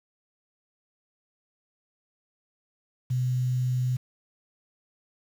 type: tone with quantisation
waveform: sine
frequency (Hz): 126.3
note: B2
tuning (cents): +39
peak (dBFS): -23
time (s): 3.1-3.97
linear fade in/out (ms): 10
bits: 8
effects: none